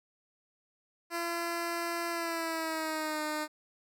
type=tone with pitch glide; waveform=10% pulse; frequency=340.3 to 304.9 Hz; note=F4 to D#4; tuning=-45 to -35 cents; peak=-24 dBFS; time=1.1-3.48 s; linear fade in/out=50 ms; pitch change=-190 cents; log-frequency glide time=2.1-3.22 s; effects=none